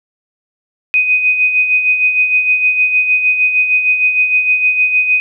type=tone with tremolo; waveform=sine; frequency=2500 Hz; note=D#7; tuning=8 cents sharp; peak=-7 dBFS; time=0.94-5.2 s; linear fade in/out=0 ms; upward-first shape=sine; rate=6.5 Hz; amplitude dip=55%; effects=none